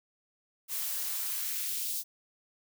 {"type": "noise with high-pass filter sweep", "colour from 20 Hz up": "blue", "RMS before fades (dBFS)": -34, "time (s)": [0.68, 2.04], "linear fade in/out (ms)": 50, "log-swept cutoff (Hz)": [230, 4900], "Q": 1.1, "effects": []}